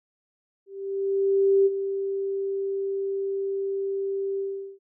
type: tone with ADSR envelope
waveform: sine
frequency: 392 Hz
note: G4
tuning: in tune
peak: -15 dBFS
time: 0.66-4.79 s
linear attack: 1000 ms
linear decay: 31 ms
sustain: -10 dB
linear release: 400 ms
effects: none